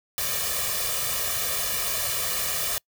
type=noise with comb filter; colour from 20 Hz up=white; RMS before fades=-27 dBFS; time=0.18-2.78 s; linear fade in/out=0 ms; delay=1.7 ms; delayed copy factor=+0.9; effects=noise-tail reverb RT60 0.1 s tail -26 dB re dry